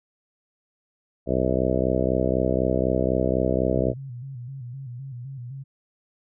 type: harmonic tone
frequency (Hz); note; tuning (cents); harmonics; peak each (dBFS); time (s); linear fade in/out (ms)
64; C2; -38; 1 / 2 / 3 / 4 / 5 / 6 / 7 / 8 / 9 / 10; -29 / -29 / -29 / -29 / -29 / -29 / -29 / -29 / -29 / -29; 1.26-3.94; 50
type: tone with vibrato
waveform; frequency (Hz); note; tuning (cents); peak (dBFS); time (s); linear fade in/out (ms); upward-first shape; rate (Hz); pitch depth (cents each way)
sine; 128.5; C3; -31; -33; 3.71-5.64; 20; square; 3.9; 99
effects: none